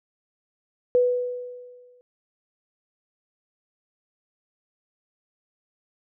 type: tone with exponential decay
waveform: sine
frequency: 493.9 Hz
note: B4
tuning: in tune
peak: -14 dBFS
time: 0.95-2.01 s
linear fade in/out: 0 ms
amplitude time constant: 230 ms
effects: none